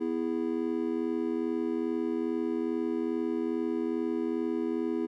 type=chord; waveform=triangle; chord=E major; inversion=second; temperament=just; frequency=247.2 / 329.6 / 412 Hz; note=B3 / E4 / G#4; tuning=+2 / 0 / -14 cents; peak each=-31 / -29 / -32 dBFS; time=0-5.07 s; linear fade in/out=20 ms; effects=none